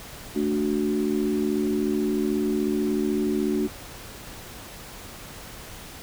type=chord; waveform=sine; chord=D major; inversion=second; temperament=equal; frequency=220 / 293.7 / 370 Hz; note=A3 / D4 / F#4; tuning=0 / 0 / 0 cents; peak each=-26 dBFS; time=0.35-3.68 s; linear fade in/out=20 ms; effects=pink hiss -41 dBFS RMS until 6.02 s